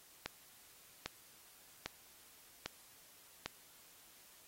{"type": "click train", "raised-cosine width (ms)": 0.2, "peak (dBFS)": -20, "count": 5, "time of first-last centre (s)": [0.26, 3.46], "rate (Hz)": 1.25, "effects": ["white hiss -62 dBFS RMS until 4.47 s", "AAC 48 kbps"]}